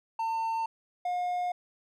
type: tone pair in turn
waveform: triangle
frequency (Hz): 902 / 715.9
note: A5 / F5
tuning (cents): +43 / +43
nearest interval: major third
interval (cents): 400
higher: first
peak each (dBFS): -26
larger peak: neither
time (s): 0.19-0.66 / 1.05-1.52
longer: neither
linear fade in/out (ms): 5
effects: none